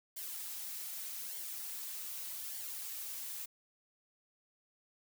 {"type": "noise with flanger", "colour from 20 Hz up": "blue", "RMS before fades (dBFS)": -43, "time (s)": [0.16, 3.46], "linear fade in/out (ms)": 10, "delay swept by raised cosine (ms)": [0.77, 5.87], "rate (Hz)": 0.83, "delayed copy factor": -0.55, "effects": []}